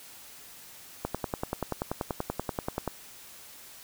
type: click train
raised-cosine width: 1 ms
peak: -15 dBFS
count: 20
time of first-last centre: 1.05-2.877 s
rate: 10.4 Hz
effects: white hiss -49 dBFS RMS until 3.83 s